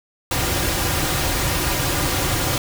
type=noise with comb filter; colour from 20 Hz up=pink; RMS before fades=-21 dBFS; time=0.31-2.58 s; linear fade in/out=2 ms; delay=4.6 ms; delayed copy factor=-0.55; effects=none